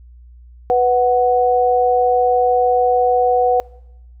sine tone pair together, 494.2 / 740.5 Hz, B4 / F#5, +1 / +1 cents, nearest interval perfect fifth, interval 700 cents, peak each -14 dBFS, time 0.7-3.6 s, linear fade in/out 0 ms, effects noise-tail reverb RT60 0.9 s tail -24 dB re dry + added 60 Hz sine -39 dBFS peak until 4.2 s

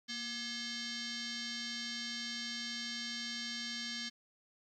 sine tone with frequency modulation, 729 Hz, F#5, 26 cents flat, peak -38 dBFS, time 0.08-4.1 s, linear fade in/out 20 ms, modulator 962 Hz, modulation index 5.4, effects 12-bit

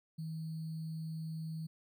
sine tone with sample-and-hold, 160 Hz, D#3, 49 cents sharp, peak -38 dBFS, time 0.18-1.67 s, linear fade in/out 10 ms, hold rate 4410 Hz, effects none

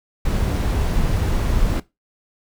brown noise, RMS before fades -19 dBFS, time 0.25-1.8 s, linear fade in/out 5 ms, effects noise-tail reverb RT60 0.2 s tail -18 dB re dry

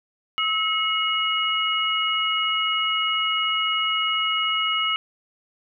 sine tone cluster, 1295 / 2178 / 2896 Hz, E6 / C#7 / F#7, -31 / -31 / -38 cents, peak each -25 / -27 / -23 dBFS, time 0.38-4.96 s, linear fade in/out 0 ms, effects none

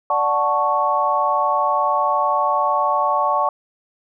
sine chord, D major seventh, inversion none, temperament equal, 587.3 / 740 / 880 / 1108.7 Hz, D5 / F#5 / A5 / C#6, 0 / 0 / 0 / 0 cents, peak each -23 / -23 / -21 / -19 dBFS, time 0.1-3.49 s, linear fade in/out 2 ms, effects none

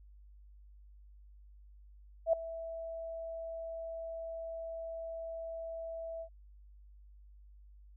sine tone with ADSR envelope, 658 Hz, E5, 3 cents flat, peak -22 dBFS, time 2.26-6.29 s, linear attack 71 ms, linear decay 4 ms, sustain -17 dB, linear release 79 ms, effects added 50 Hz sine -54 dBFS peak until 7.96 s

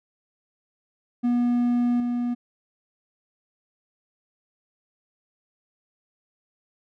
triangle tone with level steps, 242 Hz, B3, 35 cents flat, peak -17 / -21 dBFS, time 1.23-2.35 s, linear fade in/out 20 ms, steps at 2 s, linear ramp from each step 2 ms, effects none

